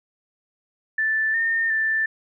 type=tone with pitch steps; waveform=sine; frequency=1761 / 1821 / 1770 Hz; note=A6 / A#6 / A6; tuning=+1 / -41 / +10 cents; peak=-19 dBFS; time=0.98-2.06 s; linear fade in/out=5 ms; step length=360 ms; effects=none